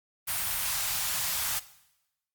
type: band-stop noise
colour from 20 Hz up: white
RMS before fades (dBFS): -30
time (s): 0.27-1.6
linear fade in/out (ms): 20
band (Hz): 160 to 690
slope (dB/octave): 24
effects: noise-tail reverb RT60 0.9 s tail -17 dB re dry + Opus 32 kbps